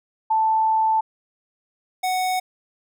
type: tone pair in turn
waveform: sine / square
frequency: 881 / 740.8 Hz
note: A5 / F#5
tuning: +2 / +2 cents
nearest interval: minor third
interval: 300 cents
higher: first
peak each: -16 / -21 dBFS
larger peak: first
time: 0.3-1.01 / 2.03-2.4 s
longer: first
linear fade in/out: 10 ms
effects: none